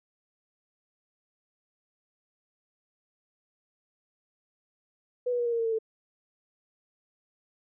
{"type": "tone with pitch steps", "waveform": "sine", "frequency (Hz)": [494.1, 486.5, 478.9, 471.5, 464.2, 457, 450, 443], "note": ["B4", "B4", "A#4", "A#4", "A#4", "A#4", "A4", "A4"], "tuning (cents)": [1, -26, 47, 20, -7, -34, 39, 12], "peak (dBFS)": -25, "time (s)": [5.26, 5.788], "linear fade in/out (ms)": 10, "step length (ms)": 66, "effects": []}